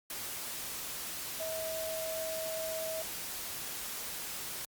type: tone in noise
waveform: sine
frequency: 642 Hz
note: E5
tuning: 46 cents flat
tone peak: -36 dBFS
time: 1.4-3.02 s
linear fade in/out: 2 ms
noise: white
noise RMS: -40 dBFS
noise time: 0.1-4.65 s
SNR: +1 dB
effects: Opus 48 kbps